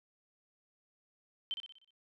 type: tone with echo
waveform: sine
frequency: 3100 Hz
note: G7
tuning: 20 cents flat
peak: -33 dBFS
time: 1.51-1.54 s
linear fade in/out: 0 ms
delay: 61 ms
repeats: 6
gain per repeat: -6 dB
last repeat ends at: 1.906 s
effects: none